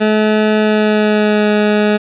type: tone with pitch glide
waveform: 20% pulse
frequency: 214.5 to 210 Hz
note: A3 to G#3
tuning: -44 to +19 cents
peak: -5 dBFS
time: 0-1.98 s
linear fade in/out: 20 ms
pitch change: -37 cents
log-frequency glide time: 0.57-1.5 s
effects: resampled to 8000 Hz + 7-bit